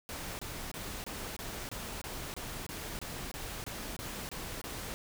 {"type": "noise bursts", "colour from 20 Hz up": "pink", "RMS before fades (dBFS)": -41, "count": 15, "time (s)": [0.09, 4.94], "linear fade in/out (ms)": 0, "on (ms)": 300, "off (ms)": 25, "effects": []}